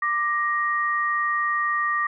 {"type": "tone pair together", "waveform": "sine", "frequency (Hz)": [1182, 1876.3], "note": ["D6", "A#6"], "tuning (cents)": [11, 11], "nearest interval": "minor sixth", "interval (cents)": 800, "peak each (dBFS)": [-23, -24], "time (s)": [0.02, 2.07], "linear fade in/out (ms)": 5, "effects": []}